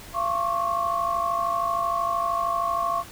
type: tone cluster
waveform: sine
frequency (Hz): 684 / 1086 / 1139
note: F5 / C#6 / C#6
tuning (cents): -36 / -36 / +47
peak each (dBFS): -28 / -25 / -28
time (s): 0.13-3.04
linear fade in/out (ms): 50
effects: pink hiss -43 dBFS RMS until 3.11 s